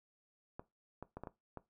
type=clicks; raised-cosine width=1 ms; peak=-30 dBFS; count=6; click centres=0.595 / 1.026 / 1.17 / 1.236 / 1.272 / 1.573 s; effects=noise-tail reverb RT60 0.2 s tail -18 dB re dry